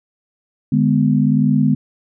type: chord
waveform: sine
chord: G# diminished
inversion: second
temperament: just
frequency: 149.51 / 207.7 / 249.2 Hz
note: D3 / G#3 / B3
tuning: +31 / 0 / +16 cents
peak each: -16 dBFS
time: 0.72-1.75 s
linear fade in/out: 5 ms
effects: none